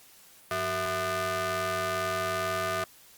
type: ring-modulated tone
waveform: sawtooth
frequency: 278.9 Hz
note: C#4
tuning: 11 cents sharp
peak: -21 dBFS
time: 0.51-2.84 s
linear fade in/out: 2 ms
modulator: 935 Hz
effects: white hiss -55 dBFS RMS until 3.17 s + Opus 48 kbps